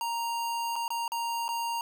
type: tone with dropouts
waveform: square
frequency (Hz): 932.3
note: A#5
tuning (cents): 0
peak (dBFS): -30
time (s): 0.01-1.81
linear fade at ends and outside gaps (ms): 1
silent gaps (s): 0.757-0.762 / 0.88-0.904 / 1.079-1.119 / 1.481-1.489
effects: none